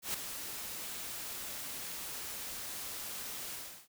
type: noise with ADSR envelope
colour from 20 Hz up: white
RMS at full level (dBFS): -34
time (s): 0.02-3.88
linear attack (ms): 120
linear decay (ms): 6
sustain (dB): -8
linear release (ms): 350
effects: none